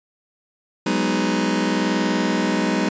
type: chord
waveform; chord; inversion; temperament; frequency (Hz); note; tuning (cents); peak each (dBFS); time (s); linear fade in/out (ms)
sawtooth; G# minor seventh; third; just; 186.89 / 207.7 / 249.2 / 311.5; F#3 / G#3 / B3 / D#4; +18 / 0 / +16 / +2; -20; 0.86-2.89; 5
effects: resampled to 16000 Hz